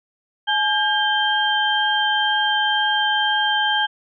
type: tone cluster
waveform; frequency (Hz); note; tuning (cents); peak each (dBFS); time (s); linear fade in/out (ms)
sine; 850 / 1605 / 3151; G#5 / G6 / G7; +40 / +40 / +8; -21; 0.47-3.87; 20
effects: none